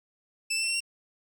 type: tone with pitch steps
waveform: 20% pulse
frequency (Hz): 2641 / 2667 / 2693 / 2720 / 2747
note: E7 / E7 / E7 / F7 / F7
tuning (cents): +3 / +20 / +36 / -46 / -29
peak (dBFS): -21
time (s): 0.5-0.805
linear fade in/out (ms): 10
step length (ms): 61
effects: none